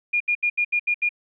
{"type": "tone bursts", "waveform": "sine", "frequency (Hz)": 2425, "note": "D#7", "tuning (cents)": -45, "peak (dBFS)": -18, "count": 7, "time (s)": [0.13, 1.092], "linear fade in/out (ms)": 10, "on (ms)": 74, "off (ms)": 74, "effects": []}